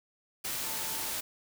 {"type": "tone in noise", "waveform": "sine", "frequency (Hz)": 887, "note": "A5", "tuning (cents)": 14, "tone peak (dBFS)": -46, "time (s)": [0.66, 1.11], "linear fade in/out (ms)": 10, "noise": "white", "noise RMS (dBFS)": -35, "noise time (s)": [0.44, 1.21], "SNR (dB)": -14, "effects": []}